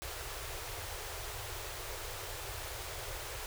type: band-stop noise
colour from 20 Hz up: pink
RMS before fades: -42 dBFS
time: 0.02-3.46 s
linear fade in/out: 0 ms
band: 120 to 360 Hz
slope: 48 dB/octave
effects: none